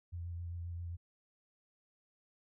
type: tone with vibrato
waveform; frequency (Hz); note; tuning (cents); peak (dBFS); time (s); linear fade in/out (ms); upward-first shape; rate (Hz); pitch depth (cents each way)
sine; 86; F2; -26; -39; 0.12-0.97; 20; sine; 7.5; 22
effects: none